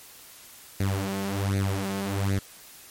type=tone with flanger; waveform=sawtooth; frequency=98 Hz; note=G2; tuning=in tune; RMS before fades=-27 dBFS; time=0.8-2.39 s; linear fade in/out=5 ms; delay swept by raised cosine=0.46 to 5.66 ms; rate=1.3 Hz; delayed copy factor=+0.8; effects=white hiss -48 dBFS RMS until 2.9 s + MP3 64 kbps